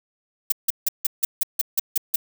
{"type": "noise bursts", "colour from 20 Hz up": "violet", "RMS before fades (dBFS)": -19, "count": 10, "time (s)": [0.5, 2.16], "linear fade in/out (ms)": 5, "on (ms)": 22, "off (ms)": 160, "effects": []}